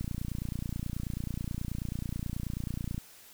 click train, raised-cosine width 5 ms, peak -22 dBFS, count 88, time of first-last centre 0.01-2.979 s, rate 29.3 Hz, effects white hiss -54 dBFS RMS until 3.33 s

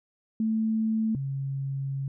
sine tone pair in turn, 220.7 / 136.67 Hz, A3 / C#3, +5 / -24 cents, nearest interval minor sixth, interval 829 cents, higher first, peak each -23 / -28 dBFS, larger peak first, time 0.4-1.15 / 1.15-2.08 s, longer second, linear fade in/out 2 ms, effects none

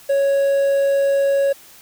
triangle tone with quantisation, 554.4 Hz, C#5, in tune, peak -12 dBFS, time 0.09-1.53 s, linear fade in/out 10 ms, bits 7, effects white hiss -45 dBFS RMS until 1.81 s

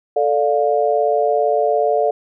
sine chord, D minor, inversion second, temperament just, 440.5 / 587.3 / 704.8 Hz, A4 / D5 / F5, +2 / 0 / +16 cents, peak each -18 dBFS, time 0.16-2.11 s, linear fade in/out 5 ms, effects none

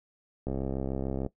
click train, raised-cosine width 2 ms, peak -19 dBFS, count 54, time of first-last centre 0.47-1.263 s, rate 66.8 Hz, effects noise-tail reverb RT60 0.1 s tail -17 dB re dry

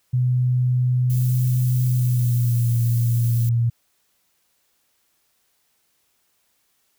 sine tone with pitch glide, 125.3 to 117.59 Hz, B2 to A#2, +25 to +16 cents, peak -16 dBFS, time 0.13-3.7 s, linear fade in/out 10 ms, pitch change -109 cents, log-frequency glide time 1.86-2.74 s
violet noise, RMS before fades -35 dBFS, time 1.1-3.49 s, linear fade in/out 0 ms
effects white hiss -67 dBFS RMS until 6.98 s

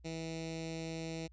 10% pulse tone with notch filter, 162.7 Hz, E3, 22 cents flat, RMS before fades -41 dBFS, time 0.04-1.28 s, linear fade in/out 20 ms, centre 1100 Hz, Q 0.58, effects added 60 Hz sine -56 dBFS peak until 1.32 s + resampled to 16000 Hz

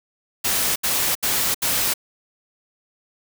white noise bursts, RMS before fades -21 dBFS, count 4, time 0.44-1.939 s, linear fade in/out 10 ms, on 320 ms, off 73 ms, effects none

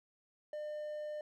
triangle tone, 602 Hz, D5, 43 cents sharp, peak -37 dBFS, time 0.53-1.21 s, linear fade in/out 2 ms, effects none

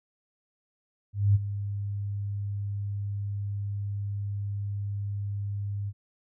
sine tone with ADSR envelope, 101.1 Hz, G#2, 46 cents flat, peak -16 dBFS, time 1.13-5.93 s, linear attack 220 ms, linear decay 26 ms, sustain -13 dB, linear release 48 ms, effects none

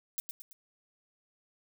violet noise with echo, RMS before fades -34 dBFS, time 0.18-0.2 s, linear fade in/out 0 ms, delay 110 ms, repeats 3, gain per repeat -6 dB, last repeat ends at 0.53 s, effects none

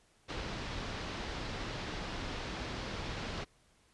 pink low-pass noise, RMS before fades -40 dBFS, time 0.28-3.45 s, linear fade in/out 20 ms, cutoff 5100 Hz, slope 24 dB/octave, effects pink hiss -68 dBFS RMS until 3.93 s + resampled to 24000 Hz

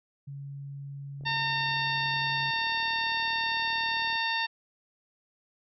sine tone, 139.9 Hz, C#3, 16 cents sharp, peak -37 dBFS, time 0.27-2.51 s, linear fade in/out 10 ms
click train, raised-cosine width 2 ms, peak -38 dBFS, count 112, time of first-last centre 1.21-4.154 s, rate 37.7 Hz
harmonic tone, 910 Hz, A#5, 42 cents flat, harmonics 1 / 2 / 3 / 4 / 5 / 6, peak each -32 / -31 / -34 / -34 / -37 / -46 dBFS, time 1.25-4.47 s, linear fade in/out 20 ms
effects none

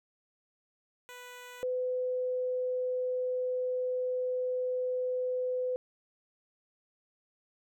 10% pulse / sine tone pair in turn, 493.9 / 504.6 Hz, B4 / B4, 0 / +37 cents, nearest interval unison, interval 37 cents, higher second, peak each -37 / -29 dBFS, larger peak second, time 1.09-1.63 / 1.63-5.76 s, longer second, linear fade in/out 0 ms, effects none

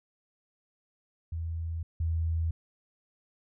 sine tone pair in turn, 82.41 / 81.84 Hz, E2 / E2, 0 / -12 cents, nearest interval unison, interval 12 cents, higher first, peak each -31 / -26 dBFS, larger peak second, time 1.32-1.83 / 2-2.51 s, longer neither, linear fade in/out 5 ms, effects none

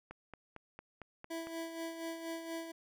click train, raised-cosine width 0.5 ms, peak -32 dBFS, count 7, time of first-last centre 0.11-1.471 s, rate 4.41 Hz
25% pulse tone with tremolo, 329.6 Hz, E4, in tune, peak -34 dBFS, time 1.3-2.72 s, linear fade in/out 10 ms, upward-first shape sine, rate 4.2 Hz, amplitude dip 55%
effects none

